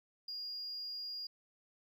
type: tone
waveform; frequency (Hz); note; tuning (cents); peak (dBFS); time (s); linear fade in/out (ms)
sine; 4841; D#8; -48; -39; 0.28-1.27; 5
effects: tanh soft clip ceiling -36 dBFS + 13-bit